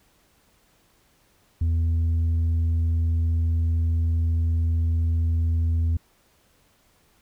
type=tone with tanh clipping; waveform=sine; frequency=82.41 Hz; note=E2; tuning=in tune; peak=-20 dBFS; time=1.61-5.97 s; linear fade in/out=5 ms; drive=3 dB; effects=pink hiss -62 dBFS RMS until 7.21 s